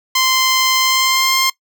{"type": "tone with pitch glide", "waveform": "10% pulse", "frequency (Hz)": [1041, 1057.4], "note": ["C6", "C6"], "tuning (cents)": [-9, 18], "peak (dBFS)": -4, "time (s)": [0.15, 1.5], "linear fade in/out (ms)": 5, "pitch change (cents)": 27, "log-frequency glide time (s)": [0.79, 1.36], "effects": ["noise-tail reverb RT60 0.1 s tail -21 dB re dry"]}